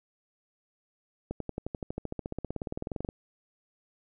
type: accelerating click train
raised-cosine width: 2 ms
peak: -20 dBFS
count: 29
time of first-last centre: 1.31-3.089 s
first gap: 93 ms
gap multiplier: 0.97
effects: none